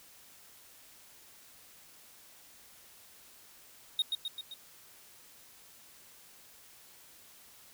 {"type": "tone with echo", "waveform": "triangle", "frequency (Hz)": 3729, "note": "A#7", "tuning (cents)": 0, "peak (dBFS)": -24, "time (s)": [3.99, 4.02], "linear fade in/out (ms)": 2, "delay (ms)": 130, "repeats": 4, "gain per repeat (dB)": -4, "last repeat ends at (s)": 4.54, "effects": ["white hiss -57 dBFS RMS until 7.73 s"]}